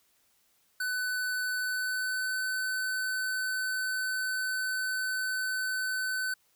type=tone with pitch glide; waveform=square; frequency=1502 to 1515.9 Hz; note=F#6 to F#6; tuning=+26 to +42 cents; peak=-30 dBFS; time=0.8-6.34 s; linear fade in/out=5 ms; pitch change=+16 cents; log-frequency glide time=1.58-2.37 s; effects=white hiss -69 dBFS RMS until 6.55 s